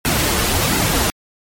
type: noise with flanger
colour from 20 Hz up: pink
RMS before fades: -17 dBFS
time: 0.05-1.1 s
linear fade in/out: 0 ms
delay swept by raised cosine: 1.7 to 7.7 ms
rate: 1.4 Hz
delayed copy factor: -0.7
effects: MP3 64 kbps